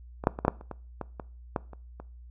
clicks, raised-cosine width 1 ms, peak -21 / -6 / -20 / -10 / -6 / -30 / -22 / -19 / -22 / -13 / -30 / -27 dBFS, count 12, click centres 0.239 / 0.271 / 0.389 / 0.45 / 0.481 / 0.611 / 0.713 / 1.013 / 1.198 / 1.562 / 1.733 / 2 s, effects noise-tail reverb RT60 0.4 s tail -21 dB re dry + added 60 Hz sine -45 dBFS peak until 2.3 s

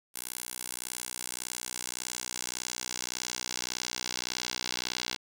10% pulse tone with band-pass filter sweep, 61.74 Hz, B1, in tune, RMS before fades -37 dBFS, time 0.14-5.17 s, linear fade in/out 20 ms, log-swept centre 11000 to 4500 Hz, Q 1.5, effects none

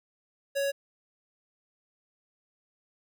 square tone, 557 Hz, C#5, 8 cents sharp, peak -27 dBFS, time 0.55-0.72 s, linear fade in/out 20 ms, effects none

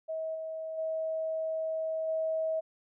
sine tone with level steps, 640 Hz, D#5, 49 cents sharp, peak -32 / -35 / -30 / -28 dBFS, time 0.08-2.61 s, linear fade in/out 20 ms, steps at 0.34 / 0.77 / 2.07 s, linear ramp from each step 20 ms, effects none

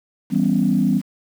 sine chord, C# half-diminished seventh, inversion first, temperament equal, 164.81 / 196 / 246.9 / 277.2 Hz, E3 / G3 / B3 / C#4, 0 / 0 / 0 / 0 cents, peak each -22 / -18 / -19 / -22 dBFS, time 0.3-1.02 s, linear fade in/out 50 ms, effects tanh soft clip ceiling -6 dBFS + 7-bit

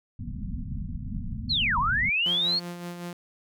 pink low-pass noise, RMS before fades -33 dBFS, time 0.19-2.1 s, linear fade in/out 5 ms, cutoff 250 Hz, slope 96 dB/octave
sine linear two-way sweep, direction down then up, 4428 to 916 to 4428 Hz, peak -22 dBFS, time 1.49-2.6 s, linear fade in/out 20 ms, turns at 1.78 s
sawtooth tone with tremolo, 174.61 Hz, F3, in tune, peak -29 dBFS, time 2.26-3.13 s, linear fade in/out 2 ms, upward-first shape sine, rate 5.3 Hz, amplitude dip 45%
effects none

